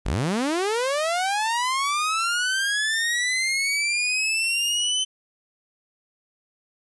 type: linear sweep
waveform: sawtooth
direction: up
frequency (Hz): 32.7 to 3063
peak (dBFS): -18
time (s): 0.05-5.05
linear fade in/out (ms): 20
effects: resampled to 24000 Hz + 10-bit